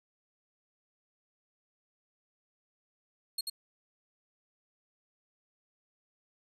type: tone with echo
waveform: sawtooth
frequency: 4281 Hz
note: C8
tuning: 39 cents sharp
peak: -28 dBFS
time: 3.38-3.41 s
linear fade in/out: 5 ms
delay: 89 ms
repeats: 1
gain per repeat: -3 dB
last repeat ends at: 3.499 s
effects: resampled to 32000 Hz